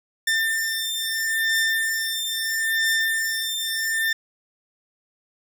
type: beating tone pair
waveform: sawtooth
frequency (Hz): 1794 / 1794.76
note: A6 / A6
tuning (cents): +33 / +34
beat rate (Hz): 0.76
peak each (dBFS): -21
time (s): 0.27-4.13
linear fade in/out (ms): 5
effects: none